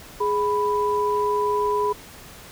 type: tone pair together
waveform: sine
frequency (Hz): 416.5 / 990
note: G#4 / B5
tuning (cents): +5 / +4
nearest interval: octave + minor third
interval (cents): 1499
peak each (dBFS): -22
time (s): 0.2-1.93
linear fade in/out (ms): 10
effects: pink hiss -43 dBFS RMS until 2.51 s